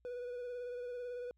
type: tone with vibrato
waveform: triangle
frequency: 490 Hz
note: B4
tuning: 14 cents flat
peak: -38 dBFS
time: 0.05-1.31 s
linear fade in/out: 0 ms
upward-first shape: sine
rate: 18 Hz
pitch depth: 26 cents each way
effects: added 60 Hz sine -70 dBFS peak until 1.37 s